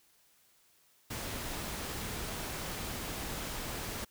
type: noise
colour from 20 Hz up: pink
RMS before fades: -39 dBFS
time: 1.1-4.05 s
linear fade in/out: 10 ms
effects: white hiss -67 dBFS RMS until 4.1 s